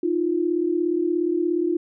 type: tone pair together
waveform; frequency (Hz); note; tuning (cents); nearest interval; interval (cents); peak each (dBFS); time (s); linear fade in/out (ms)
sine; 312.2 / 349.2; D#4 / F4; +6 / 0; major second; 194; -24 / -21; 0.03-1.77; 5
effects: none